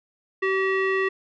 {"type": "tone with low-pass filter", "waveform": "square", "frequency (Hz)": 383.3, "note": "G4", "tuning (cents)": -39, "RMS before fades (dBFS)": -23, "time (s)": [0.42, 1.09], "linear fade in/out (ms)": 10, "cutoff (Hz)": 2200, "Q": 6.6, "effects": []}